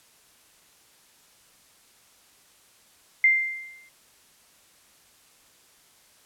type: tone with exponential decay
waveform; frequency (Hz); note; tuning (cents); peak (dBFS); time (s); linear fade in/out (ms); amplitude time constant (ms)
sine; 2093; C7; 0; -13; 3.24-3.89; 2; 140
effects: white hiss -58 dBFS RMS until 6.25 s + low-pass 12000 Hz 12 dB/octave